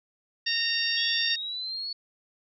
harmonic tone, 923 Hz, A#5, 17 cents flat, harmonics 2 / 3 / 4 / 5 / 6, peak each -31 / -31 / -31 / -31 / -31 dBFS, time 0.46-1.36 s, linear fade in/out 10 ms
sine exponential sweep, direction up, 3322 to 4435 Hz, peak -31 dBFS, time 0.97-1.93 s, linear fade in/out 5 ms
effects none

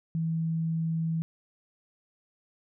sine tone, 162.9 Hz, E3, 20 cents flat, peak -26 dBFS, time 0.15-1.22 s, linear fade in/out 0 ms, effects none

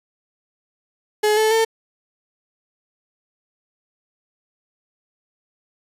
35% pulse tone with pitch steps, 423.6 / 435.8 / 448.3 Hz, G#4 / A4 / A4, +34 / -17 / +32 cents, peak -13 dBFS, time 1.23-1.65 s, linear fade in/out 10 ms, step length 140 ms, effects resampled to 32000 Hz

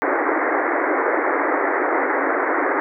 pink band-pass noise, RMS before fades -20 dBFS, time 0.02-2.8 s, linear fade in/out 0 ms, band 280 to 2100 Hz, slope 96 dB/octave, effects none

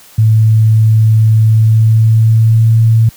sine tone with pitch glide, 110 to 112.83 Hz, A2 to A2, 0 to +44 cents, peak -4 dBFS, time 0.18-3.09 s, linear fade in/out 5 ms, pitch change +44 cents, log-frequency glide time 1.4-2.86 s, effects white hiss -40 dBFS RMS until 3.16 s + high-pass 60 Hz 12 dB/octave

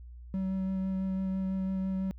triangle tone with vibrato, 190 Hz, F#3, 46 cents sharp, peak -27 dBFS, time 0.34-2.11 s, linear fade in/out 0 ms, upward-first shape sine, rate 6 Hz, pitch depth 11 cents each way, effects added 60 Hz sine -44 dBFS peak until 2.18 s

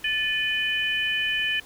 sine tone cluster, 1749 / 2465 / 3010 Hz, A6 / D#7 / F#7, -11 / -17 / +29 cents, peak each -27 dBFS, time 0.04-1.6 s, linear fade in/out 5 ms, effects pink hiss -48 dBFS RMS until 1.65 s

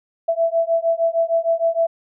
sine beating tone pair, 661 / 667.5 Hz, E5 / E5, +5 / +22 cents, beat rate 6.5 Hz, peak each -19 dBFS, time 0.28-1.87 s, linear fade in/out 10 ms, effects none

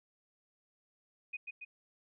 sine tone with echo, 2489 Hz, D#7, in tune, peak -37 dBFS, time 1.33-1.37 s, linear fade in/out 10 ms, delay 140 ms, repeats 2, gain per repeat -3 dB, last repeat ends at 1.65 s, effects none

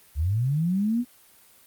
sine linear sweep, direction up, 66.6 to 250.4 Hz, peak -21 dBFS, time 0.15-1.05 s, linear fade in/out 50 ms, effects white hiss -55 dBFS RMS until 1.66 s + Opus 32 kbps

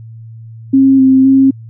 sine tone with pitch steps, 268.9 / 263.5 / 268.4 Hz, C4 / C4 / C4, +47 / +12 / +44 cents, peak -4 dBFS, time 0.73-1.51 s, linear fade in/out 10 ms, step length 260 ms, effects added 113 Hz sine -29 dBFS peak until 1.69 s

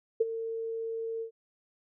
sine tone with ADSR envelope, 452.9 Hz, A#4, 50 cents flat, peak -19 dBFS, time 0.2-1.31 s, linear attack 10 ms, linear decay 26 ms, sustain -13 dB, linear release 95 ms, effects none

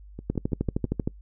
two click trains, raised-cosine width 3 ms, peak -23 / -12 dBFS, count 5 / 11, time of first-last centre 0.19-0.851 / 0.3-1.075 s, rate 6.05 / 12.9 Hz, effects noise-tail reverb RT60 0.1 s tail -25 dB re dry + added 50 Hz sine -44 dBFS peak until 1.21 s

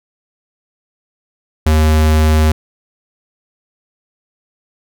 square tone, 77.78 Hz, D#2, in tune, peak -9 dBFS, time 1.66-2.52 s, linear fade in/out 5 ms, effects none

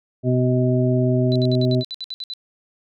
harmonic tone, 126.1 Hz, B2, 36 cents sharp, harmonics 1 / 2 / 3 / 5, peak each -18 / -21 / -23 / -25 dBFS, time 0.23-1.84 s, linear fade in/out 50 ms
sine tone bursts, 3993 Hz, B7, 18 cents sharp, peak -27 dBFS, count 11, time 1.32-2.336 s, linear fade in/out 0 ms, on 36 ms, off 62 ms
effects none

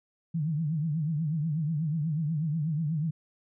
sine tone with vibrato, 155.8 Hz, D#3, 3 cents sharp, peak -26 dBFS, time 0.34-3.11 s, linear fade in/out 10 ms, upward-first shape triangle, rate 8.2 Hz, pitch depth 160 cents each way, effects none

